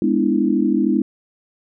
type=chord; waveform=sine; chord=E dominant seventh; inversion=first; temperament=just; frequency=206 / 247.2 / 296.7 / 329.6 Hz; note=G#3 / B3 / D4 / E4; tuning=-14 / +2 / +18 / 0 cents; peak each=-20 dBFS; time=0.02-1.02 s; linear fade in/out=2 ms; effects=none